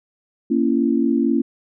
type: chord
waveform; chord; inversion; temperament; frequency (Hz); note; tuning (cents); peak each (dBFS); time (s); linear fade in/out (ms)
sine; A# diminished; none; equal with one note detuned; 233.1 / 277.2 / 336; A#3 / C#4 / E4; 0 / 0 / +33; -19 / -19 / -21; 0.5-1.42; 10
effects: none